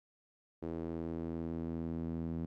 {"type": "tone with band-pass filter sweep", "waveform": "sawtooth", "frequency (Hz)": 82.41, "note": "E2", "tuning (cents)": 0, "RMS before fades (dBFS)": -39, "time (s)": [0.62, 2.46], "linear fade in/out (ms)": 10, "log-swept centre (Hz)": [360, 220], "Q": 1.8, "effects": []}